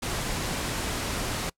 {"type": "noise", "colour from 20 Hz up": "pink", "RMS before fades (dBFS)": -30, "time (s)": [0.02, 1.5], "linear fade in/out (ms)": 10, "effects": ["noise-tail reverb RT60 0.1 s tail -24 dB re dry", "low-pass 11000 Hz 12 dB/octave"]}